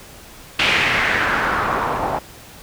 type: noise with low-pass filter sweep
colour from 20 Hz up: white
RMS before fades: -19 dBFS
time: 0.59-2.19 s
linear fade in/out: 5 ms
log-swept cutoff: 2800 to 810 Hz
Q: 2.4
effects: pink hiss -41 dBFS RMS until 2.62 s